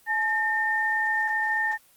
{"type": "tone pair together", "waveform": "sine", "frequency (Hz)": [856.1, 1814], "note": ["A5", "A#6"], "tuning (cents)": [-48, -48], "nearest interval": "octave + minor second", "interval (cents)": 1300, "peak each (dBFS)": [-28, -23], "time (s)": [0.06, 1.78], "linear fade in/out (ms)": 50, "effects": ["white hiss -58 dBFS RMS until 1.96 s", "Opus 32 kbps"]}